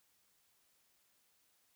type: silence
effects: white hiss -74 dBFS RMS until 1.75 s